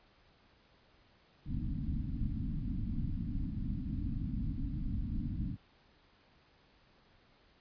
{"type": "low-pass noise", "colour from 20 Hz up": "pink", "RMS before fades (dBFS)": -36, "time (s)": [1.45, 5.57], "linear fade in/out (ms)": 50, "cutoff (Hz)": 290, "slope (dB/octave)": 96, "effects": ["pink hiss -66 dBFS RMS until 7.6 s", "resampled to 11025 Hz"]}